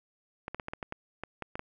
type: clicks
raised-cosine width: 0.5 ms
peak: -21 dBFS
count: 11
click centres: 0.481 / 0.546 / 0.598 / 0.684 / 0.735 / 0.828 / 0.924 / 1.236 / 1.423 / 1.555 / 1.594 s
effects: none